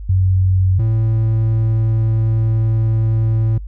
sine / triangle tone pair in turn, 93.5 / 111.19 Hz, F#2 / A2, +19 / +19 cents, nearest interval minor third, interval 300 cents, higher second, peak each -11 dBFS, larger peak neither, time 0.09-0.79 / 0.79-3.58 s, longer second, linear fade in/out 5 ms, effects noise-tail reverb RT60 0.1 s tail -23 dB re dry + added 50 Hz sine -26 dBFS peak until 3.67 s

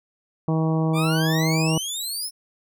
harmonic tone, 159.8 Hz, D#3, 47 cents sharp, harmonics 1 / 2 / 3 / 4 / 5 / 6 / 7, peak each -20 / -26 / -30 / -32 / -34 / -36 / -37 dBFS, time 0.48-1.78 s, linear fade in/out 2 ms
20% pulse exponential sweep, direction up, 1142 to 5400 Hz, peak -21 dBFS, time 0.93-2.31 s, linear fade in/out 50 ms
effects none

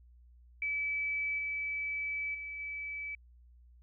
sine tone with level steps, 2300 Hz, D7, 37 cents flat, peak -31 / -33 / -39 / -37 dBFS, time 0.62-3.15 s, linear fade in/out 2 ms, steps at 1.38 / 2.34 / 2.59 s, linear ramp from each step 10 ms, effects added 60 Hz sine -56 dBFS peak until 3.82 s

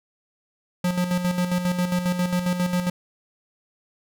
square tone with tremolo, 178.9 Hz, F3, 42 cents sharp, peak -20 dBFS, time 0.84-2.9 s, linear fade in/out 5 ms, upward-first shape square, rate 7.4 Hz, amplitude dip 55%, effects none

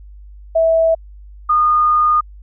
sine tone pair in turn, 653 / 1223.8 Hz, E5 / D#6, -17 / -29 cents, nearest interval major seventh, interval 1088 cents, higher second, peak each -10 dBFS, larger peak neither, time 0.55-0.95 / 1.49-2.21 s, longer second, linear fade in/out 10 ms, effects added 50 Hz sine -35 dBFS peak until 2.42 s

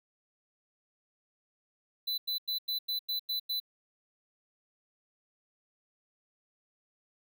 square tone bursts, 4000 Hz, B7, 21 cents sharp, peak -31 dBFS, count 8, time 2.07-3.601 s, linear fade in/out 10 ms, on 110 ms, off 93 ms, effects 12-bit

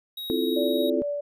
square tone, 3800 Hz, A#7, 33 cents sharp, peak -33 dBFS, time 0.17-0.9 s, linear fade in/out 5 ms
sine chord, F major seventh, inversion second, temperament just, 261.9 / 327.4 / 349.2 / 436.5 Hz, C4 / E4 / F4 / A4, +2 / -12 / 0 / -14 cents, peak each -28 dBFS, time 0.3-1.02 s, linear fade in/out 0 ms
sine tone with tremolo, 579 Hz, D5, 25 cents flat, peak -25 dBFS, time 0.56-1.21 s, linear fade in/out 10 ms, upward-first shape sine, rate 4.3 Hz, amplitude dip 25%
effects none

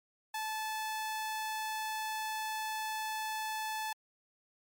sawtooth tone, 870 Hz, A5, 20 cents flat, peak -31 dBFS, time 0.34-3.93 s, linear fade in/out 5 ms, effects MP3 96 kbps

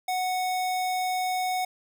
square tone, 738 Hz, F#5, 5 cents flat, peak -26 dBFS, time 0.08-1.65 s, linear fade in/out 5 ms, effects none

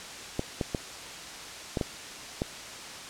clicks, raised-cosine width 2 ms, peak -14 dBFS, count 6, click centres 0.394 / 0.612 / 0.748 / 1.772 / 1.812 / 2.419 s, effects white hiss -41 dBFS RMS until 3.09 s + low-pass 7000 Hz 12 dB/octave

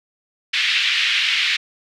white band-pass noise, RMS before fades -19 dBFS, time 0.53-1.57 s, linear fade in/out 10 ms, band 2000 to 3400 Hz, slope 24 dB/octave, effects none

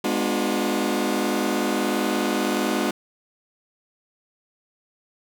sawtooth chord, G# diminished seventh, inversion none, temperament just, 207.7 / 249.2 / 299 / 358.8 Hz, G#3 / B3 / D4 / F4, 0 / +16 / +31 / +47 cents, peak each -23 dBFS, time 0.04-2.91 s, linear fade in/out 5 ms, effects none

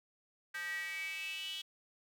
square tone with high-pass filter sweep, 174.61 Hz, F3, in tune, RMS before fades -41 dBFS, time 0.54-1.62 s, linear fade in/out 10 ms, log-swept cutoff 1700 to 3200 Hz, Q 8.9, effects none

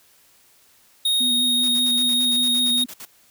square tone, 3729 Hz, A#7, in tune, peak -18 dBFS, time 1.05-2.84 s, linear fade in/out 5 ms
sine tone with vibrato, 244.3 Hz, B3, 19 cents flat, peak -27 dBFS, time 1.2-2.86 s, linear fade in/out 10 ms, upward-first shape sine, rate 5.1 Hz, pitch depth 27 cents each way
white noise bursts, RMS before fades -37 dBFS, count 13, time 1.63-3.053 s, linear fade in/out 5 ms, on 55 ms, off 59 ms
effects white hiss -56 dBFS RMS until 3.3 s

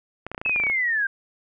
clicks, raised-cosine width 0.5 ms, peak -17 dBFS, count 12, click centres 0.266 / 0.316 / 0.347 / 0.379 / 0.415 / 0.461 / 0.495 / 0.561 / 0.6 / 0.637 / 0.668 / 0.699 s
sine linear sweep, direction down, 2619 to 1568 Hz, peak -20 dBFS, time 0.45-1.07 s, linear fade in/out 5 ms
effects none

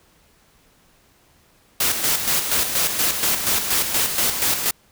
white noise with tremolo, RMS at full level -19 dBFS, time 1.8-4.71 s, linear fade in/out 5 ms, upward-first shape square, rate 4.2 Hz, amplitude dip 50%, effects pink hiss -57 dBFS RMS until 4.91 s

